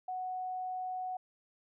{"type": "tone", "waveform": "sine", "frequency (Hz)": 740, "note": "F#5", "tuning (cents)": 0, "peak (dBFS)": -35, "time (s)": [0.08, 1.17], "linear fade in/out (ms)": 5, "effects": []}